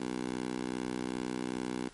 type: tone with high-pass filter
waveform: 10% pulse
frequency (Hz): 62.5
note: B1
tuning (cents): +21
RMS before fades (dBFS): -36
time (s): 0-1.89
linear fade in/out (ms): 5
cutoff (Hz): 260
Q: 1.7
effects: pink hiss -56 dBFS RMS until 1.93 s + MP3 48 kbps